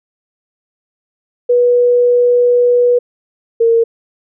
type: tone pair in turn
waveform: sine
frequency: 487.4 / 460.1 Hz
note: B4 / A#4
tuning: -23 / -23 cents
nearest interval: minor second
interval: 100 cents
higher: first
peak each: -7 dBFS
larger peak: neither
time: 1.49-2.99 / 3.6-3.84 s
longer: first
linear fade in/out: 10 ms
effects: none